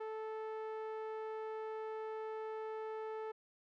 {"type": "tone with low-pass filter", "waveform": "sawtooth", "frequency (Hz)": 437.8, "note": "A4", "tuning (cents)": -9, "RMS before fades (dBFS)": -43, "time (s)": [0, 3.32], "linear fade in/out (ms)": 10, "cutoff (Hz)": 1300, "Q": 0.74, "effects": []}